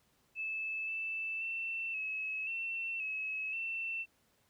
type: tone with pitch steps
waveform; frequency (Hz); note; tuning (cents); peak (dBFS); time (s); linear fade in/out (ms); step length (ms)
sine; 2618 / 2644 / 2683 / 2577 / 2696 / 2574 / 2684; E7 / E7 / E7 / E7 / E7 / E7 / E7; -13 / +5 / +30 / -40 / +38 / -42 / +31; -35; 0.35-4.06; 50; 530
effects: pink hiss -72 dBFS RMS until 4.49 s + high-pass 60 Hz 12 dB/octave